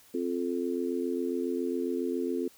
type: harmonic tone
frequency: 87.31 Hz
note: F2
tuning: in tune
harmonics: 3 / 4 / 5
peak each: -32 / -32 / -34 dBFS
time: 0.14-2.48 s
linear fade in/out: 5 ms
effects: white hiss -58 dBFS RMS until 2.57 s